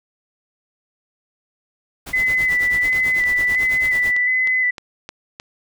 pink noise with tremolo, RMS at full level -31 dBFS, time 2.06-4.13 s, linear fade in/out 10 ms, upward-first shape triangle, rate 9.1 Hz, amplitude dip 95%
sine tone with vibrato, 2003 Hz, B6, 24 cents sharp, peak -15 dBFS, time 2.13-4.71 s, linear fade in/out 10 ms, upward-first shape square, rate 1.4 Hz, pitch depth 20 cents each way
click train, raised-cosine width 0.2 ms, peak -16 dBFS, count 9, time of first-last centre 2.93-5.399 s, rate 3.24 Hz
effects none

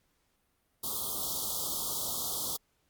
white band-stop noise, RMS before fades -34 dBFS, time 0.83-2.57 s, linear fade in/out 10 ms, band 1300 to 3200 Hz, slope 96 dB/octave, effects pink hiss -74 dBFS RMS until 2.89 s + Opus 48 kbps

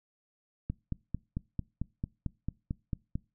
click train, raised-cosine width 5 ms, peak -20 dBFS, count 12, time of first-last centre 0.7-3.155 s, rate 4.48 Hz, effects noise-tail reverb RT60 0.3 s tail -24 dB re dry

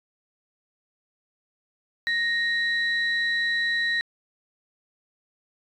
sine tone pair together, 1865 / 3952 Hz, A#6 / B7, 0 / 0 cents, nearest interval octave + minor second, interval 1300 cents, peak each -22 / -29 dBFS, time 2.07-4.01 s, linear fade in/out 0 ms, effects tanh soft clip ceiling -15 dBFS

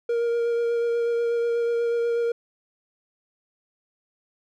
triangle tone with vibrato, 469.1 Hz, A#4, 11 cents sharp, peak -19 dBFS, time 0.09-2.32 s, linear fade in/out 5 ms, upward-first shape sine, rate 8.2 Hz, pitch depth 13 cents each way, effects none

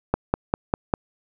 click train, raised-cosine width 1 ms, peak -5 dBFS, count 5, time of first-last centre 0.14-0.938 s, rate 5.01 Hz, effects none

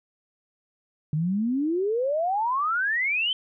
sine exponential sweep, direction up, 146.83 to 3136 Hz, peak -22 dBFS, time 1.13-3.33 s, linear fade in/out 2 ms, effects none

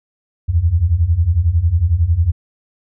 sine beating tone pair, 77.7 / 88.7 Hz, D#2 / F2, -2 / +27 cents, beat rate 11 Hz, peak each -16 / -13 dBFS, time 0.48-2.32 s, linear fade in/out 20 ms, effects none

